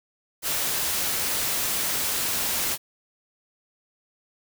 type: noise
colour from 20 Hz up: white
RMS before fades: -26 dBFS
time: 0.42-2.78 s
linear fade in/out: 50 ms
effects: none